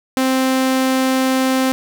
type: tone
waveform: sawtooth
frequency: 261.6 Hz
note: C4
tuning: in tune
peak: -10 dBFS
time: 0.17-1.72 s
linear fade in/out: 0 ms
effects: none